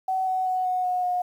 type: tone with pitch steps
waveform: sine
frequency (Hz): 755 / 748.1 / 741.2 / 734.4 / 727.6 / 720.9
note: F#5 / F#5 / F#5 / F#5 / F#5 / F#5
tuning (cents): +35 / +19 / +3 / -13 / -29 / -45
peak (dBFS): -22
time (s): 0.08-1.22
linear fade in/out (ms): 5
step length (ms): 190
effects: 9-bit